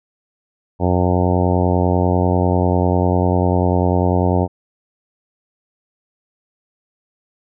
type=harmonic tone; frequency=90.1 Hz; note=F#2; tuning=45 cents flat; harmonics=1 / 2 / 3 / 4 / 5 / 6 / 7 / 8 / 9 / 10; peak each=-17 / -20 / -22 / -23 / -24 / -25 / -25 / -26 / -27 / -27 dBFS; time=0.79-4.48 s; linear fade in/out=50 ms; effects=none